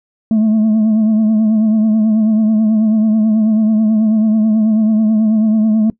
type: tone with vibrato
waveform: sine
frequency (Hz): 217.6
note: A3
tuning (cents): -19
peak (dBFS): -6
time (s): 0.31-5.9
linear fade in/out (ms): 2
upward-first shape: triangle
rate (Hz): 9.2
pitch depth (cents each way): 55
effects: noise-tail reverb RT60 0.1 s tail -22 dB re dry + tanh soft clip ceiling -8 dBFS